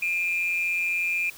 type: tone pair together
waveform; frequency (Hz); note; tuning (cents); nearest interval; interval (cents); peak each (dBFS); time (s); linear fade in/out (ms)
sine; 2400 / 2576; D7 / E7; +37 / -41; minor second; 122; -23 / -29; 0.02-1.3; 5
effects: tanh soft clip ceiling -18 dBFS + white hiss -46 dBFS RMS until 1.37 s